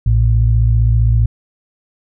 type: tone pair together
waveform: sine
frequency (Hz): 57.86 / 113.2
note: A#1 / A2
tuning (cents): -12 / +50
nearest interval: octave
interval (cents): 1162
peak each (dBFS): -11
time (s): 0.06-1.26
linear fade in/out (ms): 5
effects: tanh soft clip ceiling -1 dBFS